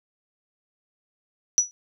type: tone with exponential decay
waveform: sine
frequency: 5890 Hz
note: F#8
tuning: 9 cents flat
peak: -11 dBFS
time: 1.58-1.71 s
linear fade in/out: 0 ms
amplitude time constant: 28 ms
effects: none